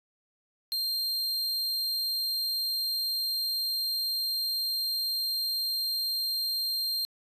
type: tone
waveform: 45% pulse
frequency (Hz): 4186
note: C8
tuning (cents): 0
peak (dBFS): -27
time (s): 0.72-7.05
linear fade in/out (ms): 0
effects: resampled to 32000 Hz